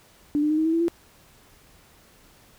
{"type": "tone with pitch steps", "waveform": "sine", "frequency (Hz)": [293.8, 301, 308.4, 316, 323.7, 331.7, 339.8], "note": ["D4", "D4", "D#4", "D#4", "E4", "E4", "F4"], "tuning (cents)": [1, 43, -15, 27, -31, 11, -47], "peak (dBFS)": -19, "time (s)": [0.35, 0.882], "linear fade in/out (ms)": 0, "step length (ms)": 76, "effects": ["pink hiss -55 dBFS RMS until 2.58 s"]}